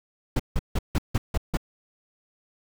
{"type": "noise bursts", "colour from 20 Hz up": "brown", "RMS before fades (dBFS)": -22, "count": 7, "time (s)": [0.36, 1.572], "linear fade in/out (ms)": 5, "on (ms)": 36, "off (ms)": 160, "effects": []}